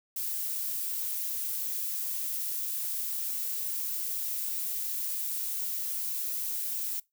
violet noise, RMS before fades -33 dBFS, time 0.16-7 s, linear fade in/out 5 ms, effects noise-tail reverb RT60 0.2 s tail -23 dB re dry

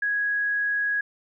sine tone, 1661.2 Hz, G#6, in tune, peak -22 dBFS, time 0.02-1.01 s, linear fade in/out 5 ms, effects none

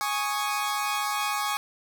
sawtooth chord, Ab suspended fourth, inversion none, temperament equal, 830.6 / 1108.7 / 1244.5 Hz, Ab5 / Db6 / Eb6, 0 / 0 / 0 cents, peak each -26 / -26 / -29 dBFS, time 0.01-1.57 s, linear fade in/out 0 ms, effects none

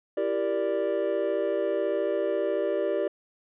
triangle chord, E half-diminished seventh, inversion none, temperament equal with one note detuned, 333.7 / 392 / 466.2 / 587.3 Hz, E4 / G4 / Bb4 / D5, +21 / 0 / 0 / 0 cents, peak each -31 / -27 / -30 / -26 dBFS, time 0.17-3.08 s, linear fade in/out 5 ms, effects resampled to 8000 Hz

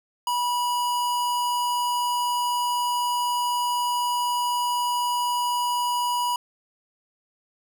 square tone, 974 Hz, B5, 24 cents flat, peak -23 dBFS, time 0.27-6.36 s, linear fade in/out 2 ms, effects none

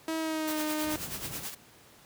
sawtooth tone with pitch glide, 321.4 to 306.7 Hz, E4 to D#4, -44 to -25 cents, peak -26 dBFS, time 0.08-0.96 s, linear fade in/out 2 ms, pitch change -81 cents, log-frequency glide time 0.18-0.61 s
white noise with tremolo, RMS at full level -36 dBFS, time 0.47-1.55 s, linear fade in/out 10 ms, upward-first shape sine, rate 9.3 Hz, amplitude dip 65%
brown noise, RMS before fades -39 dBFS, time 0.82-1.46 s, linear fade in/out 50 ms
effects pink hiss -56 dBFS RMS until 2.05 s + high-pass 100 Hz 12 dB/octave

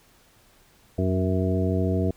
harmonic tone with a mistuned harmonic, 93.3 Hz, F#2, 15 cents sharp, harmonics 1 / 2 / 3 / 4 / 5 / 7, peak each -24 / -27 / -29 / -30 / -31 / -32 dBFS, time 0.98-2.11 s, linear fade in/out 5 ms, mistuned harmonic 1, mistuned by -48 cents, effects pink hiss -58 dBFS RMS until 2.16 s

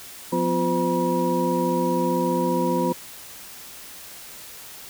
sine tone cluster, 176.4 / 251.5 / 350 / 511 / 962 Hz, F3 / B3 / F4 / C5 / B5, +18 / +32 / +4 / -41 / -46 cents, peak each -26 dBFS, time 0.32-2.93 s, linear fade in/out 10 ms, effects white hiss -41 dBFS RMS until 4.89 s

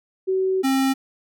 sine / square tone pair in turn, 378.2 / 267.4 Hz, F#4 / C4, +38 / +38 cents, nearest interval tritone, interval 600 cents, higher first, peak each -18 dBFS, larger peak neither, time 0.27-0.63 / 0.63-0.94 s, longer first, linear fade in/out 20 ms, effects none

